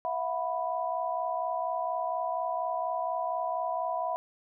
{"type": "chord", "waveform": "sine", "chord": "E suspended second", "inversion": "none", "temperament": "equal with one note detuned", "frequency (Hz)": [659.3, 723.5, 987.8], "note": ["E5", "F#5", "B5"], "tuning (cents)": [0, -39, 0], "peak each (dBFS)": -33, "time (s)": [0.05, 4.16], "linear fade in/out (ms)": 0, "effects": []}